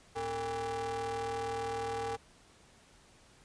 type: ring-modulated tone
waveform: 45% pulse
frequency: 174.61 Hz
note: F3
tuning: in tune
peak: -31 dBFS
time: 0.15-2.17 s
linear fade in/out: 20 ms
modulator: 631 Hz
effects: pink hiss -61 dBFS RMS until 3.44 s + resampled to 22050 Hz